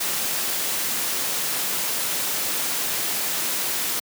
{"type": "noise", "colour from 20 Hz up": "white", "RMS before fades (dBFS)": -25, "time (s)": [0, 4], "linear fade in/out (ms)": 10, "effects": ["high-pass 150 Hz 12 dB/octave"]}